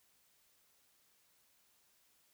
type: silence
effects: white hiss -72 dBFS RMS until 2.33 s